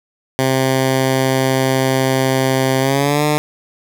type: tone with pitch glide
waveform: 10% pulse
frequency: 132 to 149.89 Hz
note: C3 to D3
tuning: +16 to +36 cents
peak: -5 dBFS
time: 0.39-3.38 s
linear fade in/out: 0 ms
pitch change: +220 cents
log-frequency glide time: 2.8-3.24 s
effects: none